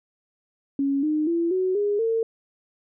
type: tone with pitch steps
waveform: sine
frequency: 277.2 / 305.8 / 337.4 / 372.2 / 410.6 / 452.9 Hz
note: C#4 / D#4 / E4 / F#4 / G#4 / A#4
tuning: 0 / -30 / +40 / +10 / -20 / -50 cents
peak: -20 dBFS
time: 0.79-2.23 s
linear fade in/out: 2 ms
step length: 240 ms
effects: none